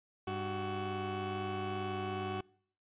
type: tone pair together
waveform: 20% pulse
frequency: 99.03 / 373.9 Hz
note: G2 / F#4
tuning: +18 / +18 cents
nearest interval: octave + major seventh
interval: 2300 cents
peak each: -35 / -32 dBFS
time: 0.27-2.41 s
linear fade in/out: 5 ms
effects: noise-tail reverb RT60 0.6 s tail -25 dB re dry + resampled to 8000 Hz